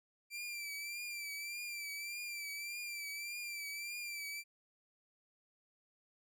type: tone with vibrato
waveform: sawtooth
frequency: 2349 Hz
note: D7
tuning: in tune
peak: -38 dBFS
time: 0.3-4.44 s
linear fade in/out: 50 ms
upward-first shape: triangle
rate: 1.7 Hz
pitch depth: 60 cents each way
effects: none